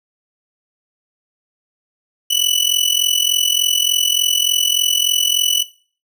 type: tone with amplitude modulation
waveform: sawtooth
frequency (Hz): 2970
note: F#7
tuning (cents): +6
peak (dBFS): -7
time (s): 2.3-5.63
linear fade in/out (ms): 10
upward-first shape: sine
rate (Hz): 43.4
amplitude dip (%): 90
effects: noise-tail reverb RT60 0.4 s tail -17 dB re dry